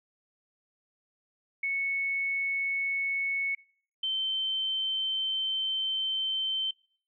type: tone pair in turn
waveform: sine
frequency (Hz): 2209 / 3097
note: C#7 / G7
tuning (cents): -7 / -22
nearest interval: tritone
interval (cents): 585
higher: second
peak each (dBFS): -27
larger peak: neither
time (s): 1.63-3.55 / 4.03-6.71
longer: second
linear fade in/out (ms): 5
effects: noise-tail reverb RT60 0.5 s tail -23 dB re dry